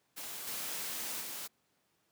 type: noise with level steps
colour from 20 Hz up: white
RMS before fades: -43 / -39 / -42 dBFS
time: 0.16-1.48 s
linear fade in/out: 20 ms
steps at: 0.47 / 1.21 s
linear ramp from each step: 5 ms
effects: pink hiss -75 dBFS RMS until 2.11 s + high-pass 150 Hz 12 dB/octave